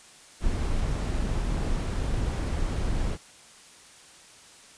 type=noise; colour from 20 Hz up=brown; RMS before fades=-27 dBFS; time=0.4-3.18 s; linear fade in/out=50 ms; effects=white hiss -51 dBFS RMS until 4.77 s + resampled to 22050 Hz